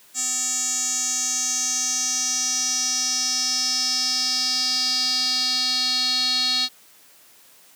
square tone with band-pass filter sweep, 253.7 Hz, B3, 47 cents sharp, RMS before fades -23 dBFS, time 0.14-6.69 s, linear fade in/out 50 ms, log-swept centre 7200 to 4200 Hz, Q 7.3, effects white hiss -52 dBFS RMS until 7.75 s + high-pass 150 Hz 12 dB/octave

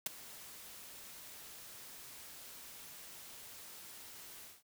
white noise with ADSR envelope, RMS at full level -33 dBFS, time 0.06-4.63 s, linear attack 4 ms, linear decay 13 ms, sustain -19 dB, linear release 190 ms, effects none

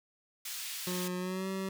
pink high-pass noise, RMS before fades -40 dBFS, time 0.45-1.08 s, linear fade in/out 5 ms, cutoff 2800 Hz, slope 12 dB/octave
25% pulse tone with pitch glide, 180.8 to 191.44 Hz, F#3 to G3, -40 to -41 cents, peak -30 dBFS, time 0.87-1.69 s, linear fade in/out 2 ms, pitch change +99 cents, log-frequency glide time 1.18-1.48 s
effects none

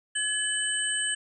sine tone cluster, 1696 / 3003 / 8220 Hz, G#6 / F#7 / C9, +36 / +25 / -32 cents, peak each -30 dBFS, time 0.15-1.15 s, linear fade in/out 10 ms, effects none

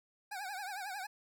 25% pulse tone with vibrato, 784 Hz, G5, in tune, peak -36 dBFS, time 0.31-1.07 s, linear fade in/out 10 ms, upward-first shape triangle, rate 11 Hz, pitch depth 150 cents each way, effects none

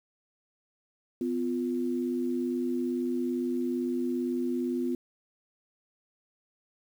sine tone pair together, 251.5 / 349.2 Hz, B3 / F4, +32 / 0 cents, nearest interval tritone, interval 568 cents, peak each -29 / -31 dBFS, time 1.21-4.95 s, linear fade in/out 2 ms, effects 9-bit

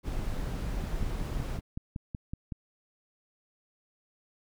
brown noise, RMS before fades -33 dBFS, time 0.03-1.61 s, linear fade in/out 50 ms
click train, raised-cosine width 5 ms, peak -23 dBFS, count 10, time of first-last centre 0.84-2.522 s, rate 5.35 Hz
effects none

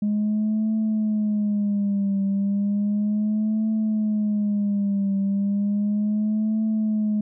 sine tone with vibrato, 207.3 Hz, G#3, 3 cents flat, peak -18 dBFS, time 0.02-7.21 s, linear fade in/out 5 ms, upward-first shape triangle, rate 0.34 Hz, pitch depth 98 cents each way, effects tanh soft clip ceiling -17 dBFS

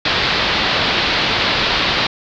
white low-pass noise, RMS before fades -17 dBFS, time 0.05-2.07 s, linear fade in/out 5 ms, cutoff 4500 Hz, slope 48 dB/octave, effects none

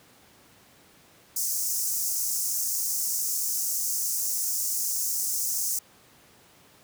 pink high-pass noise, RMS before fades -28 dBFS, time 1.36-5.79 s, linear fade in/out 5 ms, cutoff 5600 Hz, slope 48 dB/octave, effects pink hiss -56 dBFS RMS until 6.83 s + high-pass 100 Hz 12 dB/octave

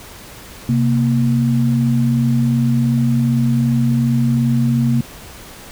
sine tone pair together, 130.81 / 233.5 Hz, C3 / A#3, 0 / +3 cents, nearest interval minor seventh, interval 1003 cents, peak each -15 dBFS, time 0.69-5.01 s, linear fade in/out 2 ms, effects pink hiss -37 dBFS RMS until 5.71 s

